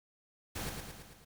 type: noise with echo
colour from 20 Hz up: pink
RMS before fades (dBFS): -39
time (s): 0.55-0.7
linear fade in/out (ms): 10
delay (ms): 110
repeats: 5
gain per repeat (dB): -4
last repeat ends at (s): 1.25
effects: none